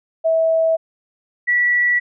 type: tone pair in turn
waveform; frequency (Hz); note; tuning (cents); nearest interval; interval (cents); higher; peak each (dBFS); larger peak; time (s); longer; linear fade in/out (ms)
sine; 650 / 1947.8; E5 / B6; -24 / -24; octave + perfect fifth; 1900; second; -13; neither; 0.24-0.77 / 1.47-2; neither; 20
effects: none